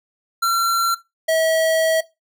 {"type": "tone pair in turn", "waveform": "square", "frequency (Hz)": [1363, 644.5], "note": ["F6", "E5"], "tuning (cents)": [-43, -39], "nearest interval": "octave + minor second", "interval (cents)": 1296, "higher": "first", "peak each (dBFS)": -16, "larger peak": "neither", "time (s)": [[0.42, 0.95], [1.28, 2.01]], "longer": "second", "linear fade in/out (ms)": 10, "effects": ["noise-tail reverb RT60 0.2 s tail -17 dB re dry"]}